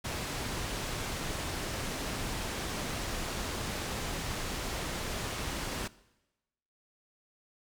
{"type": "low-pass noise", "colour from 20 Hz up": "pink", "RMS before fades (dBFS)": -36, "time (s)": [0.04, 5.88], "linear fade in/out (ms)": 10, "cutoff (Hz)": 9200, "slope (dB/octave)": 12, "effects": ["noise-tail reverb RT60 1.0 s tail -20 dB re dry"]}